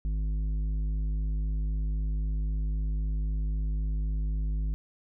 triangle tone with tanh clipping, 51.91 Hz, G#1, in tune, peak -28 dBFS, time 0.05-4.74 s, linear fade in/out 0 ms, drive 13 dB, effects none

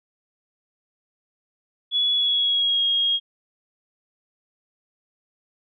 sine tone with pitch glide, 3392 to 3267 Hz, G#7 to G#7, +36 to -29 cents, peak -18 dBFS, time 1.91-3.2 s, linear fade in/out 50 ms, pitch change -65 cents, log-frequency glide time 2.14-2.84 s, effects none

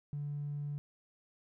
triangle tone with tanh clipping, 145.2 Hz, D3, 19 cents flat, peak -35 dBFS, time 0.13-0.78 s, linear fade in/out 0 ms, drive 1 dB, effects none

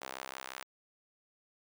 sawtooth tone with high-pass filter sweep, 65.7 Hz, C2, 8 cents sharp, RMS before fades -45 dBFS, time 0.01-0.64 s, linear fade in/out 10 ms, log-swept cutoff 660 to 1200 Hz, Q 0.89, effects none

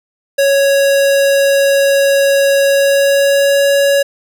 square tone with pitch glide, 554.4 to 559.9 Hz, C#5 to C#5, 0 to +17 cents, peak -9 dBFS, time 0.38-4.03 s, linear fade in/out 10 ms, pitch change +17 cents, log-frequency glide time 2.65-3.64 s, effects none

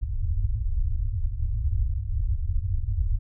pink low-pass noise, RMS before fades -25 dBFS, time 0.01-3.19 s, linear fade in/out 20 ms, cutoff 110 Hz, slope 96 dB/octave, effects none

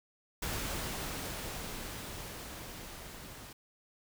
pink noise with level ramp, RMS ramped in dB -36 to -49 dBFS, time 0.42-3.53 s, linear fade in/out 5 ms, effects none

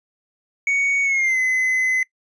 triangle tone with pitch glide, 2232 to 2035 Hz, C#7 to C7, +11 to -49 cents, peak -15 dBFS, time 0.67-2.03 s, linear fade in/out 2 ms, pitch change -160 cents, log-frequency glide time 1.03-1.39 s, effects noise-tail reverb RT60 0.1 s tail -22 dB re dry + resampled to 22050 Hz

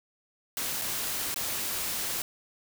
white noise with dropouts, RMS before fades -32 dBFS, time 0.57-2.22 s, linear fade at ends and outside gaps 1 ms, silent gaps 0.815-0.819 / 1.343-1.36 s, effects none

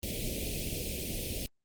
pink band-stop noise, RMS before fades -35 dBFS, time 0.03-1.46 s, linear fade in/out 0 ms, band 610 to 2300 Hz, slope 48 dB/octave, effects Opus 24 kbps

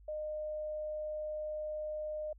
sine tone, 611 Hz, D#5, 32 cents flat, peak -36 dBFS, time 0.08-2.33 s, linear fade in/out 5 ms, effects added 50 Hz sine -55 dBFS peak until 2.38 s

